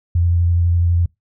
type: tone with vibrato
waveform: sine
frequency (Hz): 86.1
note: F2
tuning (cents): -24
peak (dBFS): -12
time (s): 0.15-1.06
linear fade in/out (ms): 5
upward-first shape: triangle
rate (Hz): 12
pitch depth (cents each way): 22
effects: noise-tail reverb RT60 0.2 s tail -26 dB re dry